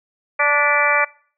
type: harmonic tone with a mistuned harmonic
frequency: 291.8 Hz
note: D4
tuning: 11 cents flat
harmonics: 2 / 3 / 4 / 5 / 6 / 7 / 8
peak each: -22 / -24 / -21 / -23 / -23 / -21 / -20 dBFS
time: 0.39-1.05 s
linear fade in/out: 10 ms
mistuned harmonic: 7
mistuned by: -47 cents
effects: noise-tail reverb RT60 0.5 s tail -23 dB re dry